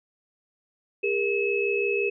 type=tone cluster; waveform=sine; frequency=401.5 / 467.2 / 2584 Hz; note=G4 / A#4 / E7; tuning=+41 / +4 / -35 cents; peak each=-25 / -29 / -27 dBFS; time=1.03-2.1 s; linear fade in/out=10 ms; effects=none